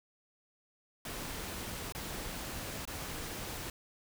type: noise with dropouts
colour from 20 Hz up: pink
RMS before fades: -41 dBFS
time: 1.05-3.7 s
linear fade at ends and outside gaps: 2 ms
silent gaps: 1.923-1.949 / 2.853-2.875 s
effects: none